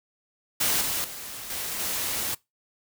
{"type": "noise with level steps", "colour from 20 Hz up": "white", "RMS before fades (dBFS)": [-24, -28, -38, -32, -29], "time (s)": [0.6, 2.35], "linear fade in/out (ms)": 10, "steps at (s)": [0.81, 1.04, 1.5, 1.79], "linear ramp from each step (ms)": 5, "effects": ["noise-tail reverb RT60 0.2 s tail -22 dB re dry"]}